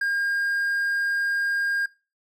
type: tone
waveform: triangle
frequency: 1614 Hz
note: G#6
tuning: 50 cents flat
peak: -20 dBFS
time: 0.01-1.86 s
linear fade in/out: 5 ms
effects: noise-tail reverb RT60 0.3 s tail -21 dB re dry